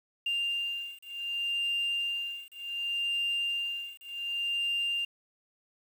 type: beating tone pair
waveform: sine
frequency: 2794 / 2794.67 Hz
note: F7 / F7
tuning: 0 / +1 cents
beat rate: 0.67 Hz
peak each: -32 / -32 dBFS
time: 0.26-5.05 s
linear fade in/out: 5 ms
effects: tanh soft clip ceiling -24 dBFS + 9-bit